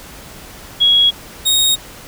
sine / sawtooth tone pair in turn, 3322 / 3744 Hz, G#7 / A#7, 0 / +7 cents, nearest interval major second, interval 207 cents, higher second, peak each -8 / -8 dBFS, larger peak neither, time 0.8-1.11 / 1.45-1.76 s, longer neither, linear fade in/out 20 ms, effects pink hiss -36 dBFS RMS until 2.07 s

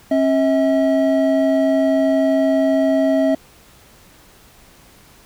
triangle tone pair together, 270.3 / 642.5 Hz, C#4 / E5, -44 / -45 cents, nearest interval octave + minor third, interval 1499 cents, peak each -14 dBFS, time 0.11-3.35 s, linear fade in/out 5 ms, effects pink hiss -48 dBFS RMS until 5.25 s

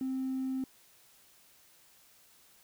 triangle tone, 262.4 Hz, C4, 5 cents sharp, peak -28 dBFS, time 0.01-0.64 s, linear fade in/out 2 ms, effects tanh soft clip ceiling -28 dBFS + white hiss -62 dBFS RMS until 2.63 s

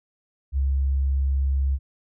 sine tone, 68 Hz, C#2, 33 cents flat, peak -19 dBFS, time 0.52-1.79 s, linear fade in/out 50 ms, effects none

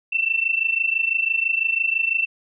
sine tone pair together, 2671 / 2697 Hz, E7 / E7, +22 / +39 cents, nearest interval unison, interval 17 cents, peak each -21 / -22 dBFS, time 0.12-2.26 s, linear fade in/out 10 ms, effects none

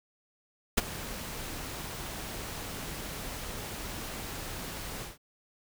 pink noise with ADSR envelope, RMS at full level -23 dBFS, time 0.77-5.18 s, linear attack 10 ms, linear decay 22 ms, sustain -16 dB, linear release 170 ms, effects none

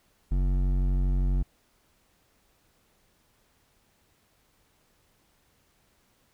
triangle tone with hard clipping, 46.25 Hz, F#1, in tune, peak -24 dBFS, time 0.31-1.43 s, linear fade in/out 10 ms, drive 15 dB, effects pink hiss -67 dBFS RMS until 6.33 s

